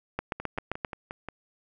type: two click trains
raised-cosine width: 0.5 ms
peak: -14 / -21 dBFS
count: 6 / 6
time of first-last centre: 0.19-0.848 / 0.4-1.287 s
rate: 7.6 / 5.64 Hz
effects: none